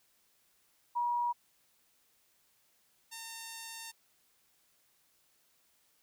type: tone pair in turn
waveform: sine / 5% pulse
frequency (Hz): 960 / 909.1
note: B5 / A#5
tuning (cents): -49 / -44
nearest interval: minor second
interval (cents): 95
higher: first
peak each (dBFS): -29 / -31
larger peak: first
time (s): 0.95-1.33 / 3.11-3.92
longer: second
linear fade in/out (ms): 20
effects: white hiss -71 dBFS RMS until 6.02 s